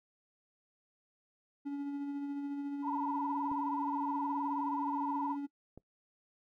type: tone with tremolo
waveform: triangle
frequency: 283.2 Hz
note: C#4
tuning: 37 cents sharp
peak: -32 dBFS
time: 1.65-5.47 s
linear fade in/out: 20 ms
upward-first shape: sine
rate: 14 Hz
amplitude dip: 30%
type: tone with vibrato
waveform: sine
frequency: 932.3 Hz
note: A#5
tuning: in tune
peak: -34 dBFS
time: 2.82-5.37 s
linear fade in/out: 50 ms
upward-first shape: sine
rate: 19 Hz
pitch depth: 120 cents each way
type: clicks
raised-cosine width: 2 ms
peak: -36 dBFS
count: 2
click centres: 3.516 / 5.776 s
effects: noise-tail reverb RT60 0.1 s tail -21 dB re dry